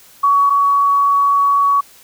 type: tone pair in turn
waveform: sine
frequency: 1126 / 1126 Hz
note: C#6 / C#6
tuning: +27 / +27 cents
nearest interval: unison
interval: 0 cents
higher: neither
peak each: -9 / -10 dBFS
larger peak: first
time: 0.23-0.5 / 0.5-1.81 s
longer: second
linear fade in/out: 10 ms
effects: white hiss -45 dBFS RMS until 2.03 s